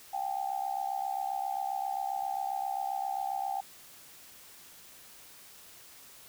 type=tone with amplitude modulation; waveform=sine; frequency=784 Hz; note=G5; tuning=in tune; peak=-27 dBFS; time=0.13-3.61 s; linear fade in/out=10 ms; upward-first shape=sine; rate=67.5 Hz; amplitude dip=85%; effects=white hiss -53 dBFS RMS until 6.28 s